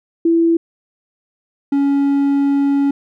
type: tone pair in turn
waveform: sine / triangle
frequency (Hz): 333 / 280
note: E4 / C#4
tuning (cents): +18 / +18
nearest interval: minor third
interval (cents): 300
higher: first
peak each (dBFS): -10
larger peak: neither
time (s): 0.25-0.57 / 1.72-2.91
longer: second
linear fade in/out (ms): 5
effects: none